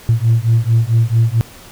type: beating tone pair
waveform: sine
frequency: 112.4 / 116.9 Hz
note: A2 / A#2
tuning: +37 / +5 cents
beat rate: 4.5 Hz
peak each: -12 dBFS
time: 0.09-1.41 s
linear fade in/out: 0 ms
effects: tanh soft clip ceiling -5 dBFS + pink hiss -39 dBFS RMS until 1.71 s